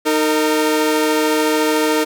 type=tone pair together; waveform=sawtooth; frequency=309.9 / 458 Hz; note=D#4 / A#4; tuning=-7 / -31 cents; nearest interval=perfect fifth; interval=676 cents; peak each=-13 dBFS; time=0.05-2.05 s; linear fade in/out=20 ms; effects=none